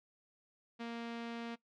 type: tone with low-pass filter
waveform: sawtooth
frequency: 233.1 Hz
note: A#3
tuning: in tune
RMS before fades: -43 dBFS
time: 0.79-1.56 s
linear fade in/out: 20 ms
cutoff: 3600 Hz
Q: 1.2
effects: noise-tail reverb RT60 0.1 s tail -19 dB re dry